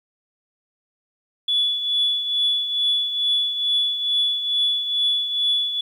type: tone with tremolo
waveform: sine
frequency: 3428 Hz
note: A7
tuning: 46 cents flat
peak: -15 dBFS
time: 1.48-5.81 s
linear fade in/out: 5 ms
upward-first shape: triangle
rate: 2.3 Hz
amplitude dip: 65%
effects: tanh soft clip ceiling -11 dBFS + 9-bit